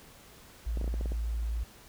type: tone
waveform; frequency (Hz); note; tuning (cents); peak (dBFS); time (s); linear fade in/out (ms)
sine; 56.5; A1; +47; -29; 0.66-1.64; 10
type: clicks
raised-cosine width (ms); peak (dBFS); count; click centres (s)
2; -26; 8; 0.773 / 0.813 / 0.843 / 0.878 / 0.941 / 1.011 / 1.058 / 1.12
effects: pink hiss -54 dBFS RMS until 1.88 s